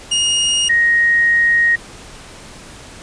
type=tone pair in turn; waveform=sawtooth / sine; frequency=2858 / 1874.1 Hz; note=F7 / A#6; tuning=+39 / +9 cents; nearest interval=perfect fifth; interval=730 cents; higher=first; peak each=-10 dBFS; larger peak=neither; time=0.11-0.69 / 0.69-1.76 s; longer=second; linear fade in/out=10 ms; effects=pink hiss -37 dBFS RMS until 3.02 s + resampled to 22050 Hz